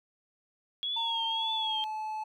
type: tone with vibrato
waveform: sine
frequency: 3322 Hz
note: G#7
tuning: in tune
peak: -30 dBFS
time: 0.83-1.84 s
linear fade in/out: 0 ms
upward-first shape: triangle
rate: 1.8 Hz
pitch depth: 85 cents each way
type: tone with pitch glide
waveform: triangle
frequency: 916 to 865.1 Hz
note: A#5 to A5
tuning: -31 to -30 cents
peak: -31 dBFS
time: 0.96-2.24 s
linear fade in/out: 10 ms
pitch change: -99 cents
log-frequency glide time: 1.1-1.86 s
effects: none